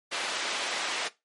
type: band-pass noise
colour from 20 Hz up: white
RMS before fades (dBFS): -32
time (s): 0.11-1.09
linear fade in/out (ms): 20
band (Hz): 400 to 3700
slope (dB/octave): 12
effects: noise-tail reverb RT60 0.2 s tail -17 dB re dry + MP3 48 kbps